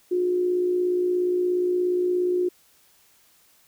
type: tone with amplitude modulation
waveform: sine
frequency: 359.6 Hz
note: F#4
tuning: 49 cents flat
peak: -18 dBFS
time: 0.11-2.49 s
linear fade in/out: 10 ms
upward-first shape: sine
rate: 57 Hz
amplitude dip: 40%
effects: white hiss -59 dBFS RMS until 3.67 s